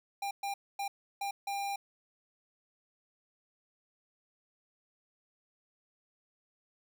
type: tone bursts at uneven times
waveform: square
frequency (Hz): 799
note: G5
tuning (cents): +33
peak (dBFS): -34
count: 5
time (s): 0.22-0.31 / 0.43-0.54 / 0.79-0.88 / 1.21-1.31 / 1.47-1.76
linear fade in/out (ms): 5
effects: none